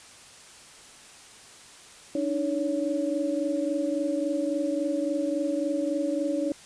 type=tone cluster; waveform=sine; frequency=289.1 / 312.7 / 562 Hz; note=D4 / D#4 / C#5; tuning=-27 / +9 / +24 cents; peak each=-29 dBFS; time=2.15-6.52 s; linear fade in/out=2 ms; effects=white hiss -49 dBFS RMS until 6.65 s + resampled to 22050 Hz